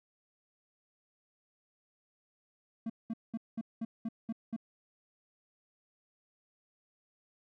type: tone bursts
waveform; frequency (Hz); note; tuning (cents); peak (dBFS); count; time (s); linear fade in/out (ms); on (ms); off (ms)
triangle; 226; A3; +47; -31; 8; 2.86-4.564; 5; 38; 200
effects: none